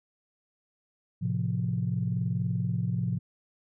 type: chord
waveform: sine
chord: F major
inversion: first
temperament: equal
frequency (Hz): 110 / 130.81 / 174.61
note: A2 / C3 / F3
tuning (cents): 0 / 0 / 0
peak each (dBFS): -30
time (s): 1.21-3.19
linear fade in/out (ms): 20
effects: tanh soft clip ceiling -17 dBFS